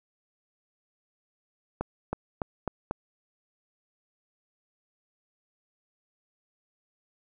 accelerating click train, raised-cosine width 1 ms, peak -15 dBFS, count 5, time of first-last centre 1.81-2.91 s, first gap 320 ms, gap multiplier 0.9, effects none

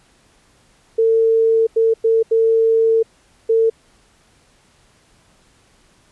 sine tone bursts at uneven times, 450.6 Hz, A4, 41 cents sharp, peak -11 dBFS, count 5, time 0.98-1.67 / 1.76-1.94 / 2.04-2.23 / 2.31-3.03 / 3.49-3.7 s, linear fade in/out 10 ms, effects pink hiss -55 dBFS RMS until 6.11 s + resampled to 24000 Hz

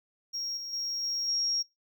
triangle tone with level steps, 5588 Hz, F8, in tune, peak -30 / -35 / -29 / -27 / -23 dBFS, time 0.33-1.63 s, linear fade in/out 20 ms, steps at 0.57 / 0.73 / 1.03 / 1.28 s, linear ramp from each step 2 ms, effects noise-tail reverb RT60 0.2 s tail -26 dB re dry + tanh soft clip ceiling -24 dBFS

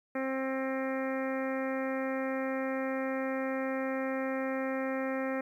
harmonic tone, 265.1 Hz, C4, 23 cents sharp, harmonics 1 / 2 / 3 / 4 / 5 / 6 / 7 / 8 / 9, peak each -34 / -34 / -43 / -46 / -43 / -47 / -42 / -47 / -49 dBFS, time 0.15-5.41 s, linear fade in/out 5 ms, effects 11-bit

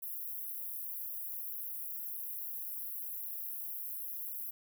white high-pass noise, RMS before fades -41 dBFS, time 0.02-4.51 s, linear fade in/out 10 ms, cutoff 11000 Hz, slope 96 dB/octave, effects none

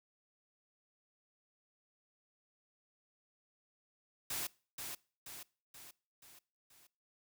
white noise with echo, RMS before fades -39 dBFS, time 4.3-4.47 s, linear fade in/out 5 ms, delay 480 ms, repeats 5, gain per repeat -5 dB, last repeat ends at 6.87 s, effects noise-tail reverb RT60 0.4 s tail -23 dB re dry

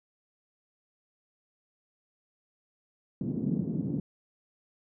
white band-pass noise, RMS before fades -31 dBFS, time 3.21-4 s, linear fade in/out 2 ms, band 140 to 260 Hz, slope 24 dB/octave, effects none

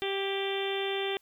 harmonic tone with a mistuned harmonic, 391.9 Hz, G4, in tune, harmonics 1 / 2 / 3 / 4 / 5 / 6 / 7 / 8 / 9, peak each -31 / -38 / -45 / -44 / -41 / -41 / -42 / -39 / -39 dBFS, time 0.02-1.17 s, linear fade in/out 0 ms, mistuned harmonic 4, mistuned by +23 cents, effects white hiss -67 dBFS RMS until 1.21 s

